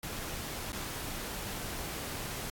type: noise with dropouts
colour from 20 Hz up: pink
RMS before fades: -39 dBFS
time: 0.03-2.5 s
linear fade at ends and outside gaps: 2 ms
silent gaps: 0.721-0.729 s
effects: AAC 64 kbps